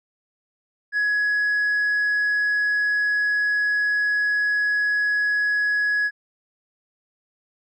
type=tone with tanh clipping; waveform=triangle; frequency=1678 Hz; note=G#6; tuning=17 cents sharp; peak=-19 dBFS; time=0.92-6.11 s; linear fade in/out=50 ms; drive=6 dB; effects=none